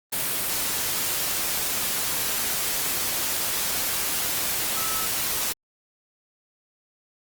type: tone in noise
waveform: sine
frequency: 1300 Hz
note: E6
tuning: 24 cents flat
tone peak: -33 dBFS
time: 4.76-5.07 s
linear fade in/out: 10 ms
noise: white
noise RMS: -26 dBFS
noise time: 0.12-5.53 s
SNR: -10 dB
effects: Opus 32 kbps